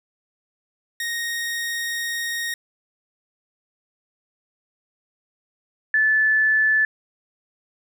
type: tone pair in turn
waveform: sawtooth / sine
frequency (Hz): 1864.7 / 1741.6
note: A#6 / A6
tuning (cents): 0 / -18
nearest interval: minor second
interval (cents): 118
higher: first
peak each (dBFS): -21 / -15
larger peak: second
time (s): 1-2.54 / 5.94-6.85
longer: first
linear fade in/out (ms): 2
effects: none